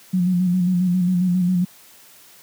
sine tone with vibrato, 180.5 Hz, F#3, 43 cents flat, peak -15 dBFS, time 0.13-1.65 s, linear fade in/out 10 ms, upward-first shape square, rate 7.4 Hz, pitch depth 40 cents each way, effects white hiss -48 dBFS RMS until 2.42 s + high-pass 100 Hz 12 dB/octave

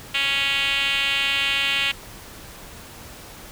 5% pulse tone with band-pass filter, 277.2 Hz, C#4, in tune, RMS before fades -22 dBFS, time 0.14-1.92 s, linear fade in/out 10 ms, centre 2900 Hz, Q 2.8, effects pink hiss -41 dBFS RMS until 3.51 s

